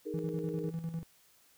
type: chord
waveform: sine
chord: D# suspended fourth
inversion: none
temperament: equal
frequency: 311.1 / 415.3 / 466.2 Hz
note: D#4 / G#4 / A#4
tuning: 0 / 0 / 0 cents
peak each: -40 dBFS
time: 0.05-0.71 s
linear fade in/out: 20 ms
type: tone with tremolo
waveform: triangle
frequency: 164.81 Hz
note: E3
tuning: in tune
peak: -31 dBFS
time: 0.14-1.03 s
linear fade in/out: 0 ms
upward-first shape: square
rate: 10 Hz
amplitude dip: 60%
type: click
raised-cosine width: 3 ms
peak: -37 dBFS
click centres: 1.03 s
effects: white hiss -65 dBFS RMS until 1.57 s